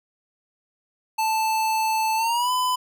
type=tone with pitch glide; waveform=square; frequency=880 to 1005 Hz; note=A5 to B5; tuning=0 to +30 cents; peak=-21 dBFS; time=1.18-2.76 s; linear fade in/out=10 ms; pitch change=+230 cents; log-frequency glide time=2.16-2.51 s; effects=none